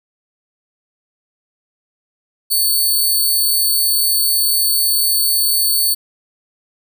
5% pulse tone, 4462 Hz, C#8, 11 cents sharp, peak -6 dBFS, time 2.5-5.95 s, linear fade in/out 20 ms, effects none

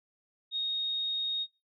sine tone, 3729 Hz, A#7, in tune, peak -29 dBFS, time 0.51-1.47 s, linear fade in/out 50 ms, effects noise-tail reverb RT60 0.3 s tail -26 dB re dry

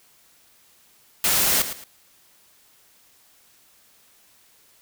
white noise with echo, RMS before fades -20 dBFS, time 1.24-1.62 s, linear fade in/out 2 ms, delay 110 ms, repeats 2, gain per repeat -11 dB, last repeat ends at 1.84 s, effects white hiss -57 dBFS RMS until 4.81 s

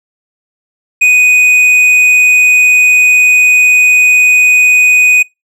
triangle tone with tanh clipping, 2489 Hz, D#7, in tune, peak -5 dBFS, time 1.01-5.23 s, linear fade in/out 10 ms, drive 11 dB, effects noise-tail reverb RT60 0.2 s tail -24 dB re dry

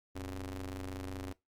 sawtooth ring-modulated tone, 95.8 Hz, G2, 39 cents flat, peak -32 dBFS, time 0.15-1.33 s, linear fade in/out 10 ms, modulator 179 Hz, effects noise-tail reverb RT60 0.2 s tail -21 dB re dry + MP3 96 kbps

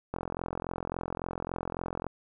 click train, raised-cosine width 1 ms, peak -19 dBFS, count 85, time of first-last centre 0.14-2.067 s, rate 43.6 Hz, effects none

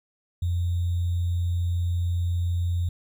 sine tone with sample-and-hold, 87.31 Hz, F2, in tune, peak -22 dBFS, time 0.42-2.89 s, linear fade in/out 5 ms, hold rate 3675 Hz, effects none

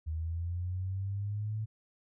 sine linear sweep, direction up, 77.78 to 110 Hz, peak -32 dBFS, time 0.06-1.66 s, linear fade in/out 20 ms, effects none

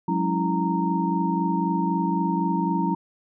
sine tone cluster, 180.3 / 204.2 / 277.2 / 327.3 / 926 Hz, F#3 / G#3 / C#4 / E4 / A#5, -45 / -29 / 0 / -12 / -12 cents, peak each -25 / -30 / -29 / -28 / -26 dBFS, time 0.08-2.95 s, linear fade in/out 5 ms, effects none

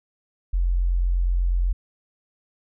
sine tone, 44.13 Hz, F1, 19 cents sharp, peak -18 dBFS, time 0.53-1.73 s, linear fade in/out 10 ms, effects none

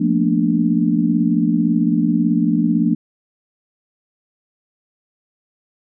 sine chord, Bb major seventh, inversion second, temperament equal with one note detuned, 174.61 / 220 / 238.1 / 293.7 Hz, F3 / A3 / Bb3 / D4, 0 / 0 / +37 / 0 cents, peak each -19 dBFS, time 0-2.95 s, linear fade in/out 10 ms, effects none

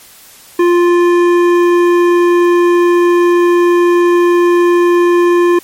sine tone with hard clipping, 349.2 Hz, F4, in tune, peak -8 dBFS, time 0.59-5.59 s, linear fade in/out 5 ms, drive 12 dB, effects white hiss -39 dBFS RMS until 5.63 s + MP3 64 kbps

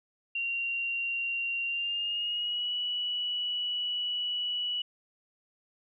sine tone with pitch glide, 2762 to 2943 Hz, F7 to F#7, -20 to -10 cents, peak -29 dBFS, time 0.35-4.82 s, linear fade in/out 5 ms, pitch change +110 cents, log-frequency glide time 1.65-2.73 s, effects none

